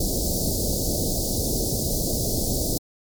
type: band-stop noise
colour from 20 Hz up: pink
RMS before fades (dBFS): -24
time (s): 0-2.78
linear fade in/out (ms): 5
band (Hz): 670 to 4400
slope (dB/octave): 48
effects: MP3 96 kbps